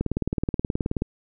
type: click train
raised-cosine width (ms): 3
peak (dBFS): -11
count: 20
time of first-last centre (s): 0.01-1.021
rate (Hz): 18.8
effects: none